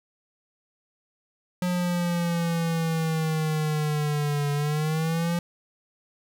square exponential two-way sweep, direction down then up, 180 to 144 to 173.6 Hz, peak -24 dBFS, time 1.62-5.39 s, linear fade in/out 2 ms, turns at 4.52 s, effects 11-bit

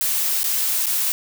blue noise with dropouts, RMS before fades -21 dBFS, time 0.01-1.12 s, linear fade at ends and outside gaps 0 ms, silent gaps 0.432-0.442 / 0.859-0.867 s, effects none

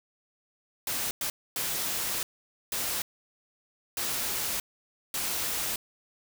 white noise bursts at uneven times, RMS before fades -31 dBFS, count 6, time 0.87-1.11 / 1.21-1.3 / 1.56-2.23 / 2.72-3.02 / 3.97-4.6 / 5.14-5.76 s, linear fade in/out 2 ms, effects none

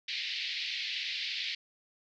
white band-pass noise, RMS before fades -36 dBFS, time 0.08-1.55 s, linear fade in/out 5 ms, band 2000 to 4600 Hz, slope 48 dB/octave, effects none

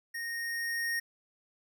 square tone with level ramp, 1857 Hz, A#6, 7 cents flat, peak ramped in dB -36 to -30 dBFS, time 0.14-1 s, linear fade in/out 10 ms, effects none

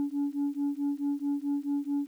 sine beating tone pair, 282.5 / 287.1 Hz, C#4 / D4, +33 / -39 cents, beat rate 4.6 Hz, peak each -29 dBFS, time 0-2.07 s, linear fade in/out 0 ms, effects tanh soft clip ceiling -24 dBFS + 10-bit

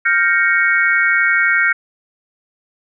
sine chord, G half-diminished seventh, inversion third, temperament equal, 1396.9 / 1568 / 1864.7 / 2217 Hz, F6 / G6 / Bb6 / Db7, 0 / 0 / 0 / 0 cents, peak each -17 dBFS, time 0.05-1.73 s, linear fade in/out 10 ms, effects none

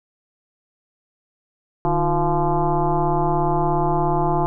sine tone with frequency modulation, 356.5 Hz, F4, 36 cents sharp, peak -16 dBFS, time 1.85-4.46 s, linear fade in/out 0 ms, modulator 169 Hz, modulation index 3.8, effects none

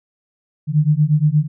sine beating tone pair, 146.83 / 155.33 Hz, D3 / D#3, 0 / -3 cents, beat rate 8.5 Hz, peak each -15 dBFS, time 0.67-1.48 s, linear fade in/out 50 ms, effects none

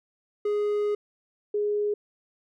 triangle / sine tone pair in turn, 415.3 / 415.3 Hz, G#4 / G#4, 0 / 0 cents, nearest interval unison, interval 0 cents, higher neither, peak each -21 / -23 dBFS, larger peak first, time 0.45-0.95 / 1.54-1.94 s, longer first, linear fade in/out 5 ms, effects none

